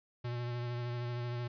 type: tone with vibrato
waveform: square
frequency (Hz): 120.8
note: B2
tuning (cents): -38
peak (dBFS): -36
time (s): 0.24-1.48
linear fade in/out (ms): 10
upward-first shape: triangle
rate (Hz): 13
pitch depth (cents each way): 26
effects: resampled to 11025 Hz + 12-bit